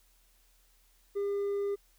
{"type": "tone with hard clipping", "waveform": "sine", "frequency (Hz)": 402.4, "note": "G4", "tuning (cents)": 45, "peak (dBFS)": -30, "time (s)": [1.15, 1.76], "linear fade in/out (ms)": 20, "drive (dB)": 2, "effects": ["added 40 Hz sine -65 dBFS peak until 1.98 s", "white hiss -68 dBFS RMS until 1.98 s"]}